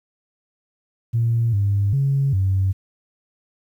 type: tone with pitch steps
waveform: sine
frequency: 115.9 / 100.5 / 138 / 95.5 Hz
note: A#2 / G2 / C#3 / G2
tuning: -10 / +44 / -7 / -45 cents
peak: -15 dBFS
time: 1.13-2.73 s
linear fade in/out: 20 ms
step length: 400 ms
effects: tanh soft clip ceiling -11 dBFS + 9-bit